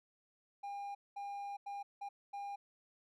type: tone bursts at uneven times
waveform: triangle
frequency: 805 Hz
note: G5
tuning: 46 cents sharp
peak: -39 dBFS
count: 5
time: 0.63-0.95 / 1.16-1.57 / 1.66-1.83 / 2.01-2.09 / 2.33-2.56 s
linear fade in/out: 10 ms
effects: none